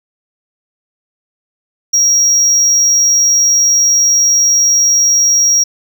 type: tone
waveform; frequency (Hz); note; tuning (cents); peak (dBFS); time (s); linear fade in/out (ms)
triangle; 5650; F8; +19; -6; 1.93-5.64; 10
effects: none